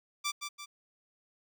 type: tone with echo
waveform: 10% pulse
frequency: 1171 Hz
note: D6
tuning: 5 cents flat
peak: -22 dBFS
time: 0.24-0.32 s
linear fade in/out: 20 ms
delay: 170 ms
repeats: 2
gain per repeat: -6 dB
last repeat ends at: 0.66 s
effects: none